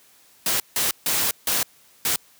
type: noise bursts at uneven times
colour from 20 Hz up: white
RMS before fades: -22 dBFS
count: 5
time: 0.46-0.6 / 0.76-0.91 / 1.06-1.31 / 1.47-1.63 / 2.05-2.16 s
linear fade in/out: 2 ms
effects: white hiss -55 dBFS RMS until 2.39 s + high-pass 80 Hz 12 dB/octave